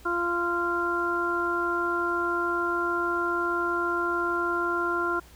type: harmonic tone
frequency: 346.4 Hz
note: F4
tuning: 14 cents flat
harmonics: 1 / 2 / 3 / 4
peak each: -29 / -36 / -31 / -27 dBFS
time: 0.05-5.2 s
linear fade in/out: 10 ms
effects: added 60 Hz sine -51 dBFS peak until 5.35 s + pink hiss -54 dBFS RMS until 5.35 s